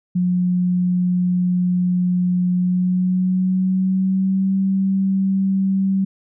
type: tone with pitch glide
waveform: sine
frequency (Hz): 179.8 to 192.7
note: F#3 to G3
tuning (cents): -49 to -29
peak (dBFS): -15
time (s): 0.15-6.05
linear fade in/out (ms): 10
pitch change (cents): +120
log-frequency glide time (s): 2.52-4.57
effects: none